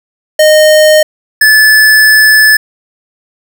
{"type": "tone pair in turn", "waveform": "square", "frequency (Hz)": [616, 1734.3], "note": ["D#5", "A6"], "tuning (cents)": [-17, -25], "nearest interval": "octave + tritone", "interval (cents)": 1792, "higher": "second", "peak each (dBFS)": -3, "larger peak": "neither", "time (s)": [[0.39, 1.03], [1.41, 2.57]], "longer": "second", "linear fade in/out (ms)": 5, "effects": []}